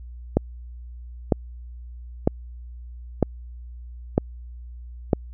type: click train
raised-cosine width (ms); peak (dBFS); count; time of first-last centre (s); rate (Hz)
2; -3; 6; 0.37-5.132; 1.05
effects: added 60 Hz sine -36 dBFS peak until 5.33 s